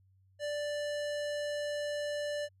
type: tone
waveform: square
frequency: 587.3 Hz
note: D5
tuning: in tune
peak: -34 dBFS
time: 0.39-2.49 s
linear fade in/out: 50 ms
effects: added 95 Hz sine -63 dBFS peak until 2.6 s + low-pass 8000 Hz 12 dB/octave